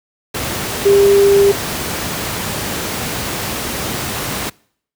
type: tone in noise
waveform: sine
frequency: 399.3 Hz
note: G4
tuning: 32 cents sharp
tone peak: -7 dBFS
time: 0.85-1.52 s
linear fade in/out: 10 ms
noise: pink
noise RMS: -21 dBFS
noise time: 0.34-4.5 s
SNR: +11 dB
effects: noise-tail reverb RT60 0.6 s tail -25 dB re dry + high-pass 80 Hz 12 dB/octave